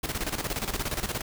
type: noise with tremolo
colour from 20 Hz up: pink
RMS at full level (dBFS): -29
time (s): 0.03-1.22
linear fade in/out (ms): 10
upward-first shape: square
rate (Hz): 17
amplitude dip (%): 70
effects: none